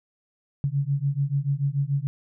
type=beating tone pair; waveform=sine; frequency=137 / 143.9 Hz; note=C#3 / D3; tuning=-20 / -35 cents; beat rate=6.9 Hz; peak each=-25 dBFS; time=0.64-2.07 s; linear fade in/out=0 ms; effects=none